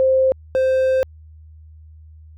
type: tone pair in turn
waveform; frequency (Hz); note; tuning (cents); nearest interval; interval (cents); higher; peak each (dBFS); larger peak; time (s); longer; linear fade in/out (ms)
sine / triangle; 525 / 522.3; C5 / C5; +6 / -3; unison; 9; first; -12 / -12; neither; 0-0.32 / 0.55-1.03; second; 0
effects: added 78 Hz sine -40 dBFS peak until 2.37 s